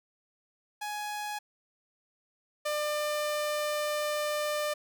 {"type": "tone pair in turn", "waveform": "sawtooth", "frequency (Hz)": [836, 597.7], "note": ["G#5", "D5"], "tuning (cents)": [11, 30], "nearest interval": "tritone", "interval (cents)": 581, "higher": "first", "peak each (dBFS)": [-30, -25], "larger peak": "second", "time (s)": [[0.81, 1.39], [2.65, 4.74]], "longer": "second", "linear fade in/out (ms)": 10, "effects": []}